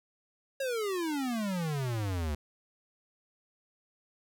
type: exponential sweep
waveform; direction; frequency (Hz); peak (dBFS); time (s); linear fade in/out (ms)
square; down; 554 to 71.7; -31; 0.6-2.35; 5
effects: none